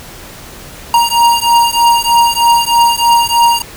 square beating tone pair, 937 / 940.2 Hz, A#5 / A#5, +9 / +15 cents, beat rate 3.2 Hz, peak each -11 dBFS, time 0.94-3.62 s, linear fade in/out 2 ms, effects pink hiss -32 dBFS RMS until 3.76 s

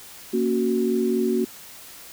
sine chord, F# major, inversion first, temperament equal, 233.1 / 277.2 / 370 Hz, A#3 / C#4 / F#4, 0 / 0 / 0 cents, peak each -23 / -28 / -22 dBFS, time 0.33-1.45 s, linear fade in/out 10 ms, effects white hiss -43 dBFS RMS until 2.12 s

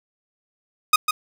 sawtooth tone with echo, 1244.5 Hz, D#6, in tune, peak -7 dBFS, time 0.93-0.96 s, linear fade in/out 5 ms, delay 150 ms, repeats 1, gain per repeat -7 dB, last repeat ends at 1.11 s, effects none

